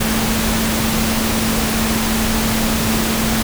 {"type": "tone in noise", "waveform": "sine", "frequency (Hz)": 222.1, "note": "A3", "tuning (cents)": 16, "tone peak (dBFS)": -19, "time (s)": [0, 3.43], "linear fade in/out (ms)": 10, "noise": "pink", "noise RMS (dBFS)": -19, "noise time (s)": [0, 3.43], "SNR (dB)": -3, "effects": []}